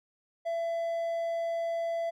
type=tone; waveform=triangle; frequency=670 Hz; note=E5; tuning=28 cents sharp; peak=-27 dBFS; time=0.45-2.11 s; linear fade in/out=20 ms; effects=none